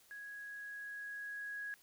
sine tone with level ramp, 1661.2 Hz, G#6, in tune, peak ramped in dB -46 to -40 dBFS, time 0.11-1.74 s, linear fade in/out 0 ms, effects white hiss -66 dBFS RMS until 1.82 s

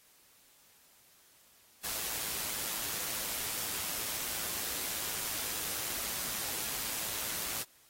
white noise with amplitude modulation, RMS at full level -35 dBFS, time 1.83-7.64 s, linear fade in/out 20 ms, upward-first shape sine, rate 110 Hz, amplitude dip 35%, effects white hiss -63 dBFS RMS until 7.89 s + AAC 48 kbps

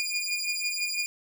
20% pulse beating tone pair, 2425 / 2431 Hz, D#7 / D#7, -45 / -41 cents, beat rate 6 Hz, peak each -26 dBFS, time 0-1.06 s, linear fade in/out 0 ms, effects none

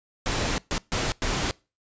pink noise bursts at uneven times, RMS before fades -26 dBFS, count 4, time 0.26-0.58 / 0.71-0.78 / 0.92-1.12 / 1.22-1.51 s, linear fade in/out 0 ms, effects noise-tail reverb RT60 0.3 s tail -24 dB re dry + resampled to 16000 Hz

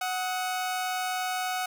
sawtooth tone pair together, 740 / 1268.1 Hz, F#5 / D#6, 0 / +33 cents, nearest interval major sixth, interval 933 cents, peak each -25 / -33 dBFS, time 0.01-1.66 s, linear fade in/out 5 ms, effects none

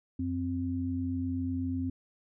sine tone pair together, 89.94 / 261.7 Hz, F#2 / C4, -49 / 0 cents, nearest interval octave + tritone, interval 1849 cents, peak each -34 / -31 dBFS, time 0.19-1.9 s, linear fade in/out 5 ms, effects none

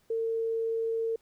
sine tone, 453.1 Hz, A#4, 49 cents flat, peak -27 dBFS, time 0.1-1.16 s, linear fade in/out 5 ms, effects pink hiss -68 dBFS RMS until 1.21 s

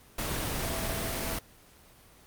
sine tone in noise, 660 Hz, E5, 2 cents sharp, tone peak -39 dBFS, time 0.63-1.34 s, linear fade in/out 5 ms, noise pink, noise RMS -32 dBFS, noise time 0.18-1.39 s, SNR -10 dB, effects pink hiss -56 dBFS RMS until 2.26 s + Opus 24 kbps

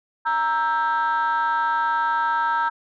sine chord, E diminished, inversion second, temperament equal with one note detuned, 932.3 / 1318.5 / 1584.4 Hz, Bb5 / E6 / G6, 0 / 0 / +18 cents, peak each -20 / -23 / -25 dBFS, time 0.25-2.7 s, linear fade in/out 20 ms, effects tanh soft clip ceiling -14 dBFS

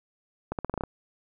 accelerating click train, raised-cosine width 1 ms, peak -16 dBFS, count 8, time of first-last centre 0.52-0.837 s, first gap 68 ms, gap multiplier 0.86, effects none

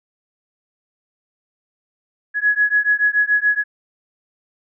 sine beating tone pair, 1677 / 1684 Hz, G#6 / G#6, +16 / +24 cents, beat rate 7 Hz, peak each -17 dBFS, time 2.34-3.64 s, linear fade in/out 50 ms, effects none

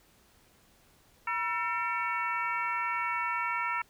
harmonic tone with a mistuned harmonic, 450.1 Hz, A4, 39 cents sharp, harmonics 2 / 3 / 4 / 5 / 6, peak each -34 / -33 / -38 / -35 / -41 dBFS, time 1.27-3.82 s, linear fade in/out 5 ms, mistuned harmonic 2, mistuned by +110 cents, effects pink hiss -63 dBFS RMS until 3.89 s

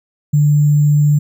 sine tone with sample-and-hold, 147.6 Hz, D3, 9 cents sharp, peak -8 dBFS, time 0.33-1.19 s, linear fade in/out 10 ms, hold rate 7350 Hz, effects none

